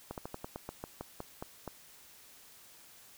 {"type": "slowing click train", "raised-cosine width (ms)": 1, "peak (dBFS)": -25, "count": 12, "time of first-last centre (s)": [0.11, 1.677], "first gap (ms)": 68, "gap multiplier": 1.14, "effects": ["white hiss -57 dBFS RMS until 3.17 s"]}